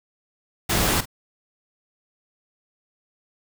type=noise with echo; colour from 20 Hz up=pink; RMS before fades=-21 dBFS; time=0.69-1.01 s; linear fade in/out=10 ms; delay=47 ms; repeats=1; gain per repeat=-15 dB; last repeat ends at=1.057 s; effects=none